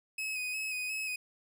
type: tone with vibrato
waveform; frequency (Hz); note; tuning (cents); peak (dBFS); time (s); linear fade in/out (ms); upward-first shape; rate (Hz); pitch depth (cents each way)
40% pulse; 2535; D#7; +32; -33; 0.18-1.16; 5; square; 2.8; 26
effects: none